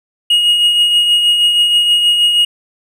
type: tone with tremolo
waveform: triangle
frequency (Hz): 2878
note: F#7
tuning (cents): -49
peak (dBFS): -5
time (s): 0.3-2.45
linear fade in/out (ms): 5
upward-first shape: triangle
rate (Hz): 6.3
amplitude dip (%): 45
effects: none